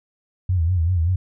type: tone with vibrato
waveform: sine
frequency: 86.6 Hz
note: F2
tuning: 14 cents flat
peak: -16 dBFS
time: 0.49-1.16 s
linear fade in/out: 5 ms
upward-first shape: sine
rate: 5.2 Hz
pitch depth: 130 cents each way
effects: none